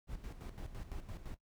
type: noise with tremolo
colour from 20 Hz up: brown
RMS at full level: -43 dBFS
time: 0.07-1.37 s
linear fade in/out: 50 ms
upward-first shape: square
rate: 5.9 Hz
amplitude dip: 65%
effects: noise-tail reverb RT60 0.1 s tail -19 dB re dry